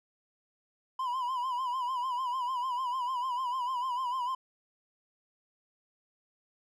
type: tone with vibrato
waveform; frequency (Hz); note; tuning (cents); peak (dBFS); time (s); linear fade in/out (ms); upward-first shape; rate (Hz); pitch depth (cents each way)
triangle; 1007; B5; +33; -28; 0.99-4.35; 5; sine; 6.7; 86
effects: none